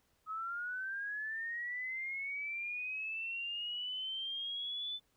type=linear sweep; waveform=sine; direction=up; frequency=1264 to 3520 Hz; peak=-37 dBFS; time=0.26-5 s; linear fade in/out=50 ms; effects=pink hiss -75 dBFS RMS until 5.16 s